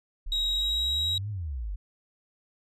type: exponential two-way sweep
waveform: sine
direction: up then down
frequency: 32.05 to 108 to 44.46 Hz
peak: -30 dBFS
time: 0.26-1.76 s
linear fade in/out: 10 ms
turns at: 1.3 s
type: tone with pitch glide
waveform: sine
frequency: 3813 to 3837 Hz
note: A#7 to A#7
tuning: +38 to +49 cents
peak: -23 dBFS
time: 0.32-1.18 s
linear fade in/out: 2 ms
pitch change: +11 cents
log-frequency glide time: 0.49-0.82 s
effects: tanh soft clip ceiling -22 dBFS